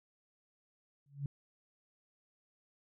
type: tone with exponential growth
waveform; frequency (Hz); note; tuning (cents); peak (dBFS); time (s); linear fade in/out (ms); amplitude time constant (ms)
sine; 141; C#3; +30; -31; 1.06-1.26; 2; 43
effects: none